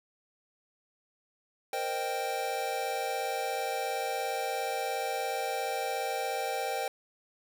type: chord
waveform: square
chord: C minor seventh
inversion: third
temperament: equal with one note detuned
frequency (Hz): 466.2 / 523.3 / 617.2 / 784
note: Bb4 / C5 / Eb5 / G5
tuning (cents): 0 / 0 / -14 / 0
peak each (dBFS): -39 / -38 / -40 / -34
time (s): 1.73-6.88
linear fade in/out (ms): 2
effects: none